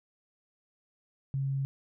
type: tone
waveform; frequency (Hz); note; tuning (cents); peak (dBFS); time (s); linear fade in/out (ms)
sine; 136.4; C#3; -28; -28; 1.34-1.65; 0
effects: none